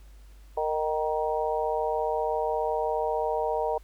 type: harmonic tone with a mistuned harmonic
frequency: 154.6 Hz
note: D#3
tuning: 11 cents flat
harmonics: 3 / 4 / 5 / 6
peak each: -29 / -30 / -31 / -32 dBFS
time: 0.57-3.78 s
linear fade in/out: 5 ms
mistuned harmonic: 6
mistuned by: +31 cents
effects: added 50 Hz sine -47 dBFS peak until 3.83 s + pink hiss -62 dBFS RMS until 3.83 s